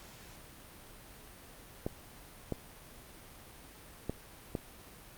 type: clicks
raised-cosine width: 2 ms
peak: -20 dBFS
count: 4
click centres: 1.865 / 2.523 / 4.096 / 4.552 s
effects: pink hiss -53 dBFS RMS until 5.17 s + Opus 48 kbps